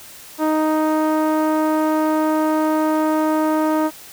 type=tone with low-pass filter; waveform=sawtooth; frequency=311.1 Hz; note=D#4; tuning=in tune; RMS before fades=-18 dBFS; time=0.38-3.91 s; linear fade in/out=50 ms; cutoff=1100 Hz; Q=1.5; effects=white hiss -40 dBFS RMS until 4.12 s